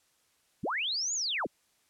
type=linear two-way sweep; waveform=sine; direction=up then down; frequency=75 to 7050 to 75 Hz; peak=-29 dBFS; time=0.63-1.47 s; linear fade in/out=10 ms; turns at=1.14 s; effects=white hiss -70 dBFS RMS until 1.89 s + low-pass 11000 Hz 12 dB/octave